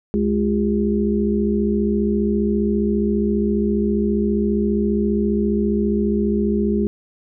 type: harmonic tone with a mistuned harmonic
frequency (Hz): 69.8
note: C#2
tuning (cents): +13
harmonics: 1 / 3 / 5 / 6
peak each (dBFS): -27 / -18 / -24 / -23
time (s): 0.14-6.87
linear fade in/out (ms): 0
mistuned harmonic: 6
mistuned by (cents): -63
effects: none

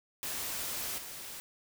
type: noise with level steps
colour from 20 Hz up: white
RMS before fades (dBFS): -37 / -44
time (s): 0.23-1.4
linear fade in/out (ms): 0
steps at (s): 0.98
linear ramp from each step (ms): 2
effects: none

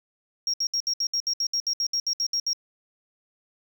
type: tone bursts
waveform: triangle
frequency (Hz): 5588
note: F8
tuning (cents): 0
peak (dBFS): -20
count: 16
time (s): 0.47-2.532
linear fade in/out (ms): 2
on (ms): 67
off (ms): 66
effects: tanh soft clip ceiling -19 dBFS

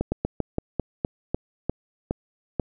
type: slowing click train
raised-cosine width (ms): 2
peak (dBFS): -10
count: 11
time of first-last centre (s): 0.01-2.597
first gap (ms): 110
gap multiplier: 1.18
effects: none

